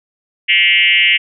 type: tone with frequency modulation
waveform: sine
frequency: 2489 Hz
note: D#7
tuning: in tune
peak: -8 dBFS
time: 0.48-1.18 s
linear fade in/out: 20 ms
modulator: 186 Hz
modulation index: 2.9
effects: none